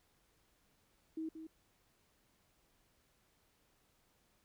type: tone with echo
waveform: sine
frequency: 319.3 Hz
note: D#4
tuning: 45 cents sharp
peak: -38 dBFS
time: 1.17-1.29 s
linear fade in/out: 5 ms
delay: 180 ms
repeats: 1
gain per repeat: -8 dB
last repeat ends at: 1.47 s
effects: pink hiss -74 dBFS RMS until 4.44 s